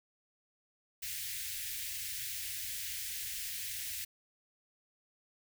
white band-stop noise, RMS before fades -40 dBFS, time 1.02-4.05 s, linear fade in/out 10 ms, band 120 to 1700 Hz, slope 48 dB/octave, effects none

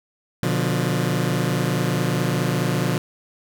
sawtooth chord, B diminished, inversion none, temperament just, 123.47 / 148.16 / 177.8 Hz, B2 / D3 / F3, 0 / +16 / +31 cents, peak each -20 dBFS, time 0.43-2.98 s, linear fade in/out 0 ms, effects none

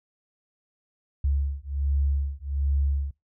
sine beating tone pair, 69.3 / 70.6 Hz, C#2 / C#2, 0 / +32 cents, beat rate 1.3 Hz, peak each -26 / -26 dBFS, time 1.24-3.11 s, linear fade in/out 5 ms, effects noise-tail reverb RT60 0.2 s tail -24 dB re dry

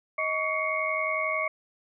sine tone cluster, 630 / 1130 / 2142 / 2233 Hz, D#5 / C#6 / C7 / C#7, +21 / +33 / +40 / +12 cents, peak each -31 dBFS, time 0.18-1.48 s, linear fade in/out 5 ms, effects none

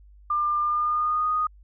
sine tone with pitch glide, 1197 to 1239.2 Hz, D6 to D#6, +33 to -7 cents, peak -21 dBFS, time 0.3-1.47 s, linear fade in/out 5 ms, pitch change +60 cents, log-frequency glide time 0.61-1.3 s, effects added 50 Hz sine -48 dBFS peak until 1.63 s

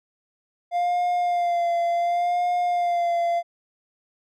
triangle tone with vibrato, 698.5 Hz, F5, in tune, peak -18 dBFS, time 0.71-3.43 s, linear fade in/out 50 ms, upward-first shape sine, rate 0.69 Hz, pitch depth 31 cents each way, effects none

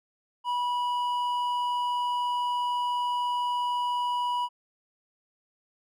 sine tone with hard clipping, 977 Hz, B5, 19 cents flat, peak -27 dBFS, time 0.44-4.49 s, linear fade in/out 50 ms, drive 6 dB, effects none

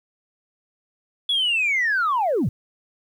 sine linear sweep, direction down, 3423 to 82.41 Hz, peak -17 dBFS, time 1.29-2.49 s, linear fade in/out 5 ms, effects tanh soft clip ceiling -15 dBFS + 9-bit

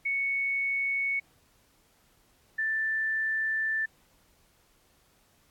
sine tone pair in turn, 2217 / 1767.8 Hz, C#7 / A6, 0 / +8 cents, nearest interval major third, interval 392 cents, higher first, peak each -26 dBFS, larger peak neither, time 0.05-1.2 / 2.58-3.86 s, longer second, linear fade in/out 10 ms, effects pink hiss -65 dBFS RMS until 5.5 s + AAC 64 kbps

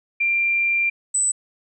sine tone pair in turn, 2376 / 7992 Hz, D7 / B8, +20 / +20 cents, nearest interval octave + major sixth, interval 2100 cents, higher second, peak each -17 dBFS, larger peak neither, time 0.2-0.9 / 1.14-1.32 s, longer first, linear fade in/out 10 ms, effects none

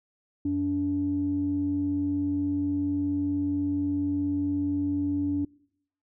sine tone pair together, 90.26 / 287.4 Hz, F#2 / D4, -42 / -37 cents, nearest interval octave + minor sixth, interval 2005 cents, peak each -33 / -24 dBFS, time 0.45-5.45 s, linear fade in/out 5 ms, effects noise-tail reverb RT60 0.7 s tail -24 dB re dry + tanh soft clip ceiling -17 dBFS

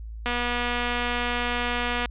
click train, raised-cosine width 0.3 ms, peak -11 dBFS, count 436, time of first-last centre 0.26-2.058 s, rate 242 Hz, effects added 55 Hz sine -34 dBFS peak until 2.1 s + resampled to 8000 Hz

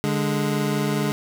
25% pulse tone pair together, 146.75 / 207.7 Hz, D3 / G#3, -1 / 0 cents, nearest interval tritone, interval 601 cents, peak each -20 / -20 dBFS, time 0.04-1.12 s, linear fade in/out 0 ms, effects none

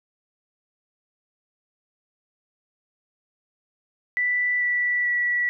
sine tone with pitch steps, 1975.5 / 1960.7 / 1946.1 Hz, B6 / B6 / B6, 0 / -13 / -26 cents, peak -20 dBFS, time 4.17-5.49 s, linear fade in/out 0 ms, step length 440 ms, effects none

